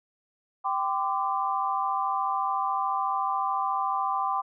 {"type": "chord", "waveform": "sine", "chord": "G suspended fourth", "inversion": "none", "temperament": "equal with one note detuned", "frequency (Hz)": [784, 1020.8, 1174.7], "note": ["G5", "C6", "D6"], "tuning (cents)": [0, -43, 0], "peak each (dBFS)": -29, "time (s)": [0.64, 4.42], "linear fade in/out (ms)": 20, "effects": []}